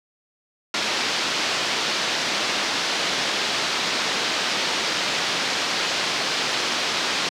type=low-pass noise; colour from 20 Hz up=white; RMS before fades=-24 dBFS; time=0.74-7.29 s; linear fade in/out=2 ms; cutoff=5100 Hz; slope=24 dB/octave; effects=high-pass 200 Hz 12 dB/octave